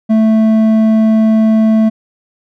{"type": "tone with hard clipping", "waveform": "sine", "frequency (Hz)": 220, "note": "A3", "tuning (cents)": 0, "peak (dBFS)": -8, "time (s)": [0.09, 1.9], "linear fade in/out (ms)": 20, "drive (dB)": 6, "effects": []}